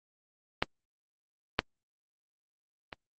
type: clicks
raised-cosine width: 0.3 ms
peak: -8 / -7 / -23 dBFS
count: 3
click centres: 0.625 / 1.591 / 2.928 s
effects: Opus 24 kbps